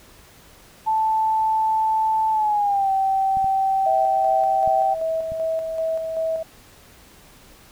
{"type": "tone with pitch glide", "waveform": "sine", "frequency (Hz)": [878, 773.2], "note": ["A5", "G5"], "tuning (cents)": [-4, -24], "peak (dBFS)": -17, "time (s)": [0.86, 4.95], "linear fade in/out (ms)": 20, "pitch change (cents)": -220, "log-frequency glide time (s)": [2.31, 2.9]}
{"type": "clicks", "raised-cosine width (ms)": 5, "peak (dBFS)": -24, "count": 4, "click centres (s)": [3.371, 3.444, 4.676, 5.32]}
{"type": "tone with tremolo", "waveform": "sine", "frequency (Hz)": 647, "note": "E5", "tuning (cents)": -32, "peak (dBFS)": -20, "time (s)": [3.86, 6.43], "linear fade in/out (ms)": 5, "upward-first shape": "square", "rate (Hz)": 2.6, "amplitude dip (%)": 40}
{"effects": ["pink hiss -49 dBFS RMS until 7.71 s"]}